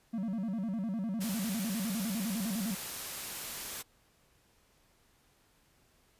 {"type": "tone with vibrato", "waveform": "triangle", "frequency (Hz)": 207.7, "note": "G#3", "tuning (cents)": 0, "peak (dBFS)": -30, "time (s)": [0.13, 2.75], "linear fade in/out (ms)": 10, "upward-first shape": "square", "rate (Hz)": 9.9, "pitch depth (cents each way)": 170}
{"type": "noise", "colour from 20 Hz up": "white", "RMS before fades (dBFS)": -40, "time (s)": [1.2, 3.83], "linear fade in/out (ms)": 20}
{"effects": ["pink hiss -68 dBFS RMS until 6.19 s", "resampled to 32000 Hz"]}